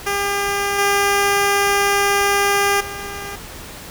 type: tone with level steps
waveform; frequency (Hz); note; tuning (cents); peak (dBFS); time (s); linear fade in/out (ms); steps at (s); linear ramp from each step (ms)
10% pulse; 401.8; G4; +43; -10 / -6 / -20; 0.06-3.36; 10; 0.78 / 2.8; 10
effects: pink hiss -35 dBFS RMS until 3.9 s